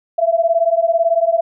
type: beating tone pair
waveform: sine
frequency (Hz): 659.3 / 677.3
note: E5 / E5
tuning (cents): 0 / +47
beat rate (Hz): 18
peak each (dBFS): -15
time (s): 0.18-1.41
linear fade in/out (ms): 10
effects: none